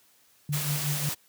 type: tone with tremolo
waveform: sine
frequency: 146.83 Hz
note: D3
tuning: in tune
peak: -25 dBFS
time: 0.49-1.09 s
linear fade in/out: 2 ms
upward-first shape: sine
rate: 5.5 Hz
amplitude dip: 70%
type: noise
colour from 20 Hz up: white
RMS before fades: -32 dBFS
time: 0.52-1.15 s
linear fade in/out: 20 ms
effects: white hiss -62 dBFS RMS until 1.28 s + high-pass 80 Hz 12 dB/octave